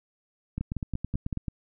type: two click trains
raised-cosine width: 5 ms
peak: -18 / -18 dBFS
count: 5 / 9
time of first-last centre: 0.58-1.328 / 0.61-1.482 s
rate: 5.35 / 9.17 Hz
effects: none

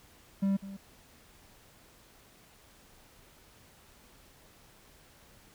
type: tone with echo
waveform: triangle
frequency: 196 Hz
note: G3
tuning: in tune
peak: -23 dBFS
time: 0.42-0.57 s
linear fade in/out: 10 ms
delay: 200 ms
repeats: 1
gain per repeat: -15 dB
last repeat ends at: 0.77 s
effects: pink hiss -59 dBFS RMS until 5.54 s

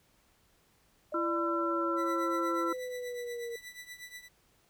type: exponential sweep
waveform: sine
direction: down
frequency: 606 to 466.2 Hz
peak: -36 dBFS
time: 1.12-3.56 s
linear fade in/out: 5 ms
type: harmonic tone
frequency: 336.4 Hz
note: E4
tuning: 35 cents sharp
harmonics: 1 / 3 / 4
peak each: -32 / -39 / -32 dBFS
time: 1.14-2.73 s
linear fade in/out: 5 ms
type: tone with tremolo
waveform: sawtooth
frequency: 1975.5 Hz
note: B6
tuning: in tune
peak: -38 dBFS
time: 1.96-4.29 s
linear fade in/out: 50 ms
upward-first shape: triangle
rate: 8.3 Hz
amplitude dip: 85%
effects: pink hiss -68 dBFS RMS until 4.69 s

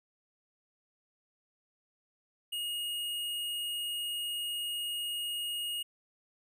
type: tone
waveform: square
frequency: 2868 Hz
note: F7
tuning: 45 cents sharp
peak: -34 dBFS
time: 2.52-5.83 s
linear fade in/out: 10 ms
effects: none

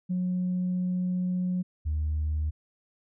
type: tone pair in turn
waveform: sine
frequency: 181.5 / 76.55 Hz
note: F#3 / D#2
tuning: -33 / -28 cents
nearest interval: octave + minor third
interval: 1495 cents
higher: first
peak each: -24 dBFS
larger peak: neither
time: 0.09-1.63 / 1.85-2.51 s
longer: first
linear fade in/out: 20 ms
effects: tanh soft clip ceiling -22 dBFS

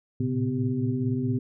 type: tone cluster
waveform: sine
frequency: 112.6 / 117.1 / 134.3 / 252.9 / 391 Hz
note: A2 / A#2 / C3 / B3 / G4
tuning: +40 / +8 / +46 / +41 / -4 cents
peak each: -33 / -30 / -30 / -27 / -35 dBFS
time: 0.2-1.39 s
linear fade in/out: 5 ms
effects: none

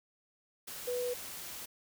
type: tone in noise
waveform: sine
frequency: 492.4 Hz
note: B4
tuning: 5 cents flat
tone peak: -32 dBFS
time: 0.87-1.14 s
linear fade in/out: 10 ms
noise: white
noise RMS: -44 dBFS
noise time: 0.67-1.66 s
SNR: +9 dB
effects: none

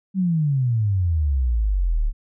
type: exponential sweep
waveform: sine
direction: down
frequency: 196 to 34.41 Hz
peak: -17 dBFS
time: 0.14-2.13 s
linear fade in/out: 50 ms
effects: none

